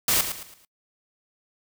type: noise with echo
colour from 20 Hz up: white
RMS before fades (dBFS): -21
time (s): 0.08-0.21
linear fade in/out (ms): 2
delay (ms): 110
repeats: 4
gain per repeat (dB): -9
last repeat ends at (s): 0.65
effects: noise-tail reverb RT60 0.1 s tail -24 dB re dry